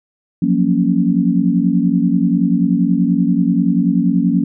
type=chord; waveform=sine; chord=Gb major seventh; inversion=third; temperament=equal; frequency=174.61 / 185 / 233.1 / 277.2 Hz; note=F3 / Gb3 / Bb3 / Db4; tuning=0 / 0 / 0 / 0 cents; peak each=-17 dBFS; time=0.42-4.44 s; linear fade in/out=5 ms; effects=none